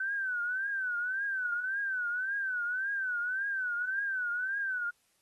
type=tone with vibrato; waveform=sine; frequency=1520 Hz; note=F#6; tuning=46 cents sharp; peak=-30 dBFS; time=0-4.9 s; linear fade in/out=5 ms; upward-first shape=triangle; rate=1.8 Hz; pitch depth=140 cents each way; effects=white hiss -72 dBFS RMS until 5.21 s + AAC 32 kbps